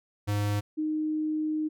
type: tone pair in turn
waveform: square / sine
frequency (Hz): 103.1 / 309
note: G#2 / D#4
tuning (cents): -12 / -12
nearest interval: octave + perfect fifth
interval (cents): 1900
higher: second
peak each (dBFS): -26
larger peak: neither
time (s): 0.27-0.61 / 0.77-1.69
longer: second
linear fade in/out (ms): 20
effects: none